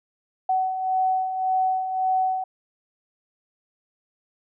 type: beating tone pair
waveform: sine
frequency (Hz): 750 / 751.8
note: F#5 / F#5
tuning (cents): +23 / +27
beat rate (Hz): 1.8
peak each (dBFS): -29 / -21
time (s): 0.49-2.44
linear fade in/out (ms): 5
effects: none